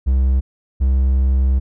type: tone pair in turn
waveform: triangle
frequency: 65.41 / 65.7 Hz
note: C2 / C2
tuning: 0 / +8 cents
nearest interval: unison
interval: 8 cents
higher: second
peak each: -10 dBFS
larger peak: neither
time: 0.06-0.41 / 0.8-1.6 s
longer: second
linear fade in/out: 20 ms
effects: none